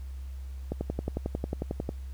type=click train; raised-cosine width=2 ms; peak=-17 dBFS; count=14; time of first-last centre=0.72-1.891 s; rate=11.1 Hz; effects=added 66 Hz sine -36 dBFS peak until 2.13 s + pink hiss -60 dBFS RMS until 2.13 s